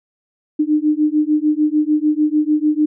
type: beating tone pair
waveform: sine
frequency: 300 / 306.7 Hz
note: D4 / D#4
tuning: +37 / -25 cents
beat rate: 6.7 Hz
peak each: -16 dBFS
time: 0.59-2.86 s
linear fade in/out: 10 ms
effects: none